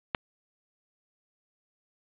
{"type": "click", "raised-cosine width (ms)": 0.3, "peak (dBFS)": -9, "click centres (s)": 0.148, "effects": ["resampled to 8000 Hz", "8-bit"]}